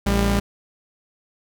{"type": "tone pair together", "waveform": "sawtooth", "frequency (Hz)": [56.61, 200], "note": ["A1", "G3"], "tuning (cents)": [50, 35], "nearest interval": "octave + minor seventh", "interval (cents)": 2185, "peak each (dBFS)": -16, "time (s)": [0.06, 0.4], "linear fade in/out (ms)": 10, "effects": []}